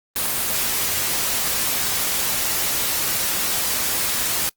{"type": "noise", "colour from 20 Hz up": "white", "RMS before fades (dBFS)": -22, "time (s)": [0.16, 4.49], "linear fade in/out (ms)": 0, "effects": ["noise-tail reverb RT60 0.1 s tail -24 dB re dry", "Opus 24 kbps"]}